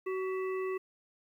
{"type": "harmonic tone with a mistuned harmonic", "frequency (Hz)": 376.5, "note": "F#4", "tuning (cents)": 30, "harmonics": [1, 3, 5, 7], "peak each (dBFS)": [-32, -42, -46, -49], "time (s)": [0.06, 0.78], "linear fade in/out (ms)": 10, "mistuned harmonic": 5, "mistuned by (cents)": 79, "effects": ["11-bit"]}